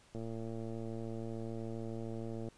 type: click train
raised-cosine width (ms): 2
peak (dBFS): -30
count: 265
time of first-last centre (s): 0.15-2.486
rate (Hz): 113
effects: pink hiss -64 dBFS RMS until 2.57 s + resampled to 22050 Hz